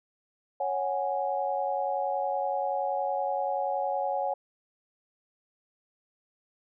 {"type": "chord", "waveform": "sine", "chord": "C# suspended fourth", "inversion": "none", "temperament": "equal", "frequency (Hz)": [554.4, 740, 830.6], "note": ["C#5", "F#5", "G#5"], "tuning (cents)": [0, 0, 0], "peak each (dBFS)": -31, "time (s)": [0.6, 4.34], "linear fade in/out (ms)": 5, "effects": []}